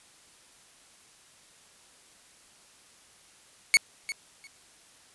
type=tone with echo; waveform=sawtooth; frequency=2217 Hz; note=C#7; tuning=in tune; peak=-12 dBFS; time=3.74-3.77 s; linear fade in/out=0 ms; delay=350 ms; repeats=2; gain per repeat=-15 dB; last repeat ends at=4.47 s; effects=white hiss -57 dBFS RMS until 5.14 s + resampled to 24000 Hz